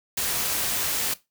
white noise with amplitude modulation, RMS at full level -25 dBFS, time 0.17-1.14 s, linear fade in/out 5 ms, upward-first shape sine, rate 261 Hz, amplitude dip 25%, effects noise-tail reverb RT60 0.2 s tail -17 dB re dry

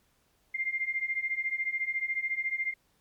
sine beating tone pair, 2097 / 2111 Hz, C7 / C7, +3 / +15 cents, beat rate 14 Hz, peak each -33 / -31 dBFS, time 0.54-2.74 s, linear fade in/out 10 ms, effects pink hiss -70 dBFS RMS until 3 s + MP3 96 kbps

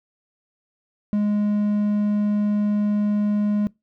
triangle tone, 207.7 Hz, G#3, in tune, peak -16 dBFS, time 1.13-3.67 s, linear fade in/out 0 ms, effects noise-tail reverb RT60 0.2 s tail -23 dB re dry

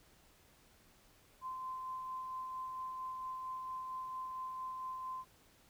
sine tone with tremolo, 1035 Hz, C6, 19 cents flat, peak -39 dBFS, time 1.41-5.25 s, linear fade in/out 50 ms, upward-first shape sine, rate 4.4 Hz, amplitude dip 25%, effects pink hiss -66 dBFS RMS until 5.69 s

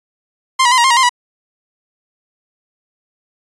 sawtooth tone with pitch steps, 1050 / 966 / 1028 / 945 / 1059 / 948 / 1047 / 975 Hz, C6 / B5 / C6 / A#5 / C6 / A#5 / C6 / B5, +6 / -39 / -31 / +23 / +21 / +29 / +1 / -23 cents, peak -5 dBFS, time 0.59-1.094 s, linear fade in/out 10 ms, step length 63 ms, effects resampled to 22050 Hz

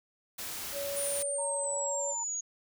white noise, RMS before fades -39 dBFS, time 0.38-1.23 s, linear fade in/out 10 ms
sine tone, 565 Hz, C#5, 33 cents sharp, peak -34 dBFS, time 0.72-2.15 s, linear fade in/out 50 ms
sine exponential sweep, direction down, 9660 to 6645 Hz, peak -32 dBFS, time 0.96-2.41 s, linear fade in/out 10 ms
sine tone with tremolo, 929 Hz, A#5, 6 cents flat, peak -37 dBFS, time 1.38-2.24 s, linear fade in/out 10 ms, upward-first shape sine, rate 2.5 Hz, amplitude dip 35%
effects none

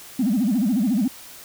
sine tone with vibrato, 227.8 Hz, A#3, 40 cents flat, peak -16 dBFS, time 0.19-1.08 s, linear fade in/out 5 ms, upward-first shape sine, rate 14 Hz, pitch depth 280 cents each way, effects tanh soft clip ceiling -14 dBFS + white hiss -42 dBFS RMS until 1.44 s

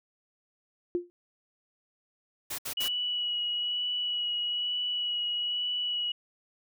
sine tone with exponential decay, 350.7 Hz, F4, 7 cents sharp, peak -22 dBFS, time 0.95-1.1 s, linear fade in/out 0 ms, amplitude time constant 32 ms
white noise bursts, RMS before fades -35 dBFS, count 3, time 2.5-2.885 s, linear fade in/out 10 ms, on 85 ms, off 65 ms
sine tone with vibrato, 2929 Hz, F#7, 18 cents flat, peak -28 dBFS, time 2.77-6.12 s, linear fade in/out 5 ms, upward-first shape sine, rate 1.1 Hz, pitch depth 14 cents each way
effects none

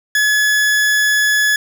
40% pulse tone, 1702 Hz, G#6, 42 cents sharp, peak -11 dBFS, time 0.15-1.56 s, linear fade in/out 2 ms, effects none

